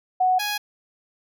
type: tone pair in turn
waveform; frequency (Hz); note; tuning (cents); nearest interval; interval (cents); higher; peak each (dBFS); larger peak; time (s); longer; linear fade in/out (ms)
sine / 10% pulse; 740 / 830.6; F#5 / G#5; 0 / 0; major second; 200; second; -16; neither; 0.2-0.39 / 0.39-0.58; neither; 10
effects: none